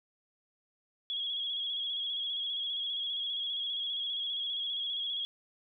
sine tone with vibrato, 3322 Hz, G#7, in tune, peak -32 dBFS, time 1.1-5.25 s, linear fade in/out 0 ms, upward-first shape square, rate 15 Hz, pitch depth 32 cents each way, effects none

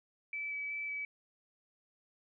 sine tone with vibrato, 2300 Hz, D7, 37 cents flat, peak -36 dBFS, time 0.33-1.05 s, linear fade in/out 2 ms, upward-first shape square, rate 2.7 Hz, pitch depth 8 cents each way, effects none

